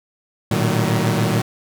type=tone cluster; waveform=sawtooth; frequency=111.2 / 118.2 / 153.9 / 188.9 Hz; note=A2 / A#2 / D#3 / F#3; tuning=+19 / +24 / -19 / +36 cents; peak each=-18 dBFS; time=0.51-1.42 s; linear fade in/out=5 ms; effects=none